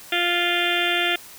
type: harmonic tone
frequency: 349.2 Hz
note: F4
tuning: in tune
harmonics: 1 / 2 / 4 / 5 / 6 / 7 / 8 / 9 / 10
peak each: -28 / -28 / -28 / -28 / -28 / -28 / -28 / -28 / -28 dBFS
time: 0.12-1.16 s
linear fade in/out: 5 ms
effects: white hiss -43 dBFS RMS until 1.38 s